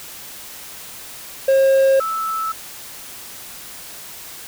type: tone pair in turn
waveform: triangle / sine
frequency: 538 / 1312.5 Hz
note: C5 / E6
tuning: +48 / -8 cents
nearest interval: octave + minor third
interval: 1544 cents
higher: second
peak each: -9 / -20 dBFS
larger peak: first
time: 1.48-2 / 2-2.52 s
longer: neither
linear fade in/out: 5 ms
effects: white hiss -36 dBFS RMS until 4.47 s